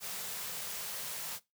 white band-stop noise, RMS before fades -40 dBFS, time 0-1.4 s, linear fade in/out 50 ms, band 240 to 380 Hz, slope 96 dB/octave, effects noise-tail reverb RT60 0.2 s tail -19 dB re dry + high-pass 100 Hz 12 dB/octave

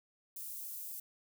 white high-pass noise, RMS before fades -44 dBFS, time 0.36-1 s, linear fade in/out 5 ms, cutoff 11000 Hz, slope 12 dB/octave, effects none

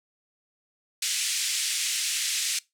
white band-pass noise, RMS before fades -28 dBFS, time 1.02-2.59 s, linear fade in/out 5 ms, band 2100 to 9000 Hz, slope 24 dB/octave, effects noise-tail reverb RT60 0.2 s tail -22 dB re dry

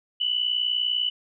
sine tone pair together, 2940 / 3000 Hz, F#7 / F#7, -12 / +23 cents, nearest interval unison, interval 35 cents, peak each -25 dBFS, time 0.2-1.1 s, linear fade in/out 10 ms, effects none

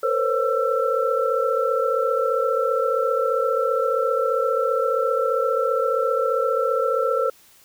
sine tone cluster, 459 / 507 / 542 / 1337 Hz, A#4 / B4 / C#5 / E6, -27 / +45 / -39 / +24 cents, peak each -24 dBFS, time 0.03-7.3 s, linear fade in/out 5 ms, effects white hiss -53 dBFS RMS until 7.64 s

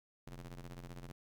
sawtooth ring-modulated tone, 87.31 Hz, F2, in tune, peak -40 dBFS, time 0.27-1.12 s, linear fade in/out 5 ms, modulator 51.4 Hz, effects 13-bit

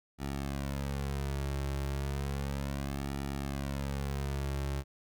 sawtooth tone with flanger, 69.3 Hz, C#2, in tune, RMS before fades -35 dBFS, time 0.18-4.84 s, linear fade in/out 50 ms, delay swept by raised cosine 1.9 to 4.1 ms, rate 0.33 Hz, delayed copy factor -0.85, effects none

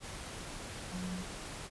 sine tone in noise, 182.1 Hz, F#3, 27 cents flat, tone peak -37 dBFS, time 0.9-1.25 s, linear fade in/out 50 ms, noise pink, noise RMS -44 dBFS, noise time 0-1.7 s, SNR +4 dB, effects resampled to 24000 Hz

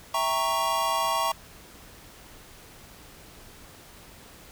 square chord, E diminished seventh, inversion none, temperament equal with one note detuned, 659.3 / 797.7 / 932.3 / 1108.7 Hz, E5 / G5 / Bb5 / Db6, 0 / +30 / 0 / 0 cents, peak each -32 / -34 / -29 / -28 dBFS, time 0.14-1.32 s, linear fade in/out 5 ms, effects pink hiss -49 dBFS RMS until 4.51 s

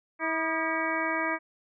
harmonic tone with a mistuned harmonic, 322.9 Hz, E4, 36 cents flat, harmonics 1 / 2 / 3 / 4 / 5 / 6 / 7, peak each -34 / -34 / -34 / -34 / -34 / -34 / -34 dBFS, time 0.19-1.39 s, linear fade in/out 50 ms, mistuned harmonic 4, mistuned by -89 cents, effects none

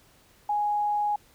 sine tone, 830.6 Hz, G#5, in tune, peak -23 dBFS, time 0.49-1.16 s, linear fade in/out 5 ms, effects pink hiss -59 dBFS RMS until 1.34 s

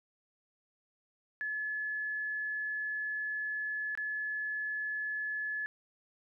sine tone with dropouts, 1714 Hz, A6, 46 cents flat, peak -33 dBFS, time 1.41-5.66 s, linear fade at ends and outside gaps 0 ms, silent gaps 3.952-3.975 s, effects none

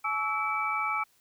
sine tone cluster, 852 / 1137 / 1309 / 2303 Hz, G#5 / C#6 / E6 / D7, +44 / +44 / -13 / -34 cents, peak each -34 / -36 / -30 / -32 dBFS, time 0.04-1.04 s, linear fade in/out 10 ms, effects white hiss -66 dBFS RMS until 1.2 s

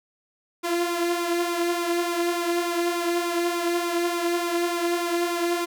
sawtooth tone with flanger, 345 Hz, F4, 21 cents flat, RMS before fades -25 dBFS, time 0.63-5.66 s, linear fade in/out 20 ms, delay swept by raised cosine 0.81 to 3.41 ms, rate 3.4 Hz, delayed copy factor +0.55, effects none

